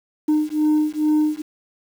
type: beating tone pair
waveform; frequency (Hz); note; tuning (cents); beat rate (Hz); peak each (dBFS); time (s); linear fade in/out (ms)
sine; 303.8 / 306.1; D#4 / D#4; -41 / -28; 2.3; -17; 0.28-1.42; 10
effects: tanh soft clip ceiling -13 dBFS + 7-bit